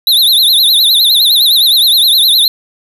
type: tone with vibrato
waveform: square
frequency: 3820 Hz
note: A#7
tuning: 42 cents sharp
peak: -6 dBFS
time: 0.07-2.48 s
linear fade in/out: 2 ms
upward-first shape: triangle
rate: 9.7 Hz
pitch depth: 190 cents each way
effects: none